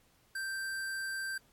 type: tone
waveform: square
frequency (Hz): 1568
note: G6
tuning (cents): 0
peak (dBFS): -36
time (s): 0.35-1.38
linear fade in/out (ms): 5
effects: pink hiss -68 dBFS RMS until 1.52 s + AAC 64 kbps